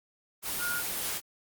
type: tone in noise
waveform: sine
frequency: 1427 Hz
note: F6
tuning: 37 cents sharp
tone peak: -31 dBFS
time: 0.58-0.83 s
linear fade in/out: 50 ms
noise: white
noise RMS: -33 dBFS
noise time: 0.42-1.21 s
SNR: -1 dB
effects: Opus 24 kbps